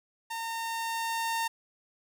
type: tone with level ramp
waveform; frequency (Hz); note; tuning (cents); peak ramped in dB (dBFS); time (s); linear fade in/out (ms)
sawtooth; 913; A#5; -36; -30 to -24; 0.3-1.48; 10
effects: 10-bit